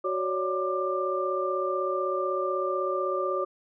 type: tone cluster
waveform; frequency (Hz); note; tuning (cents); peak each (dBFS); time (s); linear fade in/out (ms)
sine; 371.9 / 553 / 589 / 1189; F#4 / C#5 / D5 / D6; +9 / -4 / +5 / +21; -30 / -30 / -36 / -30; 0.04-3.45; 10
effects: none